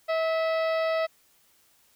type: harmonic tone with a mistuned harmonic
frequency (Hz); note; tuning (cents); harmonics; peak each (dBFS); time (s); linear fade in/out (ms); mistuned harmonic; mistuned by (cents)
646; E5; -35; 1 / 2 / 3 / 4 / 5 / 6 / 7 / 8; -24 / -33 / -35 / -41 / -46 / -45 / -47 / -48; 0.08-1.07; 20; 3; +34
effects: white hiss -63 dBFS RMS until 1.95 s